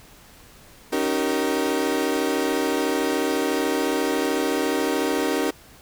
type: chord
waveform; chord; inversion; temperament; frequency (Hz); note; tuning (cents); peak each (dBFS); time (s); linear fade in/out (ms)
35% pulse; Eb dominant seventh; third; equal with one note detuned; 277.2 / 311.1 / 383.5 / 466.2; Db4 / Eb4 / G4 / Bb4; 0 / 0 / -38 / 0; -25; 0.92-5.51; 10
effects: pink hiss -49 dBFS RMS until 5.81 s